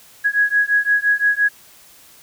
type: beating tone pair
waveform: sine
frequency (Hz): 1661.2 / 1667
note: G#6 / G#6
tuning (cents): 0 / +6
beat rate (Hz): 5.8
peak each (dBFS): -17 / -17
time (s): 0.24-1.49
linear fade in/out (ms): 20
effects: white hiss -47 dBFS RMS until 2.22 s